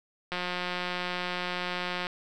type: click train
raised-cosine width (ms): 0.3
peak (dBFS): -16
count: 314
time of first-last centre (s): 0.32-2.069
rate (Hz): 179
effects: none